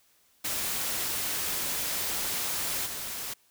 white noise with level steps, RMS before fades -31 / -36 dBFS, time 0.44-3.34 s, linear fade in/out 10 ms, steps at 2.85 s, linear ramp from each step 20 ms, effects white hiss -65 dBFS RMS until 3.5 s

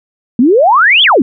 sine exponential two-way sweep, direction up then down, 223.8 to 3520 to 223.8 Hz, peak -4 dBFS, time 0.39-1.22 s, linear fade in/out 2 ms, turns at 1.03 s, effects none

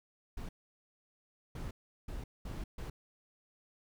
brown noise bursts at uneven times, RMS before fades -41 dBFS, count 5, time 0.37-0.49 / 1.55-1.71 / 2.08-2.24 / 2.45-2.64 / 2.78-2.9 s, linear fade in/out 5 ms, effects none

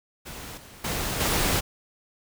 pink noise with level steps, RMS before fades -39 / -47 / -29 / -24 dBFS, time 0.25-1.61 s, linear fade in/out 20 ms, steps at 0.57 / 0.84 / 1.2 s, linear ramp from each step 5 ms, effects none

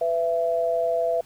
sine tone pair together, 500.4 / 668 Hz, B4 / E5, +23 / +23 cents, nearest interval perfect fourth, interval 500 cents, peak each -25 / -22 dBFS, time 0.01-1.21 s, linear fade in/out 5 ms, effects pink hiss -54 dBFS RMS until 1.25 s

